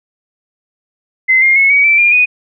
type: tone with pitch steps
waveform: sine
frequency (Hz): 2057 / 2122 / 2189 / 2259 / 2330 / 2404 / 2480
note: C7 / C7 / C#7 / C#7 / D7 / D7 / D#7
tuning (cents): -30 / +24 / -22 / +32 / -14 / +40 / -6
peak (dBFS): -6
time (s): 1.28-2.26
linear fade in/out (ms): 20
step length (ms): 140
effects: none